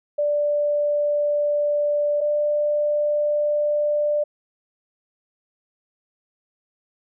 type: tone pair in turn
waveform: sine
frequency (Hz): 587.3 / 592.4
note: D5 / D5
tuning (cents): 0 / +15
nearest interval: unison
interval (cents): 15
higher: second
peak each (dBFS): -18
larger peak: neither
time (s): 0.18-2.21 / 2.21-4.24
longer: neither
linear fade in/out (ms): 10
effects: none